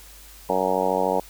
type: harmonic tone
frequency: 93.5 Hz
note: F#2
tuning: 19 cents sharp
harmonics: 2 / 3 / 4 / 5 / 6 / 7 / 8 / 9 / 10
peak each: -32 / -32 / -32 / -26 / -26 / -29 / -29 / -27 / -29 dBFS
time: 0.49-1.2 s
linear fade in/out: 5 ms
effects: added 50 Hz sine -47 dBFS peak until 1.29 s + white hiss -47 dBFS RMS until 1.29 s